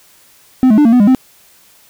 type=tone with pitch steps; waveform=triangle; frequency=257.5 / 214.3 / 296.2 / 228.4 / 248.3 / 203.5 / 259.4 Hz; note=C4 / A3 / D4 / A#3 / B3 / G#3 / C4; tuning=-28 / -45 / +15 / -35 / +9 / -35 / -15 cents; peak=-3 dBFS; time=0.63-1.148 s; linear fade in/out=0 ms; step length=74 ms; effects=white hiss -47 dBFS RMS until 1.89 s